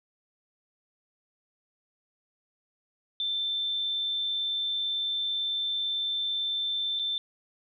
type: tone with dropouts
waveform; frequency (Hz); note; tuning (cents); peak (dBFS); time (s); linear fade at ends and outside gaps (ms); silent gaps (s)
sine; 3551; A7; +15; -27; 3.2-7.18; 1; 6.991-6.995
effects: none